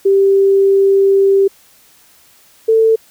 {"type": "tone pair in turn", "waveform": "sine", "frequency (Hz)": [392, 446.1], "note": ["G4", "A4"], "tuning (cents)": [0, 24], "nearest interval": "major second", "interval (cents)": 224, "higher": "second", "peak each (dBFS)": -7, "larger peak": "neither", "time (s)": [[0.05, 1.48], [2.68, 2.96]], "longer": "first", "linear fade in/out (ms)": 10, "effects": ["white hiss -48 dBFS RMS until 3.1 s"]}